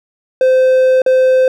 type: tone with dropouts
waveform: triangle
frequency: 517 Hz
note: C5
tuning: 21 cents flat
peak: -5 dBFS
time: 0.41-1.48 s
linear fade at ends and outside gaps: 2 ms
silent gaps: 1.019-1.062 s
effects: none